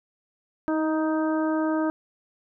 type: harmonic tone with a mistuned harmonic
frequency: 312.7 Hz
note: D#4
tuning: 9 cents sharp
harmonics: 1 / 2 / 3 / 4 / 5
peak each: -23 / -29 / -33 / -35 / -37 dBFS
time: 0.68-1.9 s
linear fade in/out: 0 ms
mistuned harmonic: 1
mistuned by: +16 cents
effects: none